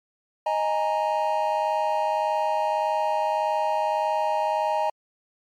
triangle chord, D# suspended fourth, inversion none, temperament equal, 622.3 / 830.6 / 932.3 Hz, D#5 / G#5 / A#5, 0 / 0 / 0 cents, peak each -24 dBFS, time 0.46-4.9 s, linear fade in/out 5 ms, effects MP3 96 kbps

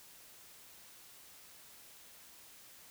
silence, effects white hiss -57 dBFS RMS until 2.9 s

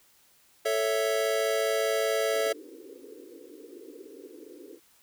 square chord, A major, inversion none, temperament equal, 440 / 554.4 / 659.3 Hz, A4 / C#5 / E5, 0 / 0 / 0 cents, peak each -29 / -31 / -30 dBFS, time 0.65-2.53 s, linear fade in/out 10 ms
white band-pass noise, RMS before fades -47 dBFS, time 2.3-4.8 s, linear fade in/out 50 ms, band 270 to 490 Hz, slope 96 dB/octave
effects white hiss -62 dBFS RMS until 5.02 s

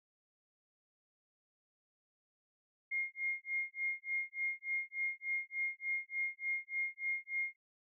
sine tone with tremolo, 2133 Hz, C7, 33 cents sharp, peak -32 dBFS, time 2.91-7.56 s, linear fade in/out 10 ms, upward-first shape sine, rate 3.4 Hz, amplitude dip 100%, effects none

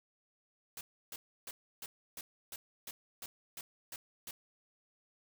white noise bursts, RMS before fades -45 dBFS, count 11, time 0.77-4.31 s, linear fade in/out 2 ms, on 40 ms, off 310 ms, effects none

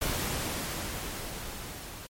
pink noise with level ramp, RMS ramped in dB -30 to -43 dBFS, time 0.01-2.07 s, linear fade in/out 10 ms, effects MP3 64 kbps

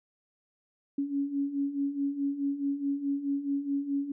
sine beating tone pair, 277.2 / 281.9 Hz, C#4 / C#4, 0 / +29 cents, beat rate 4.7 Hz, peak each -34 / -29 dBFS, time 0.98-4.12 s, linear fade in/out 5 ms, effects none

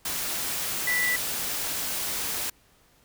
sine tone in noise, 1973 Hz, B6, 2 cents flat, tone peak -23 dBFS, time 0.87-1.16 s, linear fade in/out 5 ms, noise white, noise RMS -30 dBFS, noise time 0.05-2.5 s, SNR +4 dB, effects pink hiss -61 dBFS RMS until 3.04 s

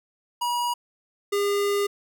square tone pair in turn, 963 / 404.9 Hz, B5 / G#4, -44 / -44 cents, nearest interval octave + minor third, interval 1500 cents, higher first, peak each -24 / -22 dBFS, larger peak second, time 0.41-0.74 / 1.32-1.87 s, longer second, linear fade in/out 10 ms, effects none

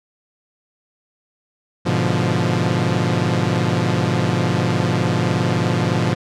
sawtooth chord, G# diminished seventh, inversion none, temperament equal, 103.83 / 123.47 / 146.83 / 174.61 Hz, G#2 / B2 / D3 / F3, 0 / 0 / 0 / 0 cents, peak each -19 / -17 / -20 / -17 dBFS, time 1.85-6.15 s, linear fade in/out 20 ms, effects low-pass 6000 Hz 12 dB/octave

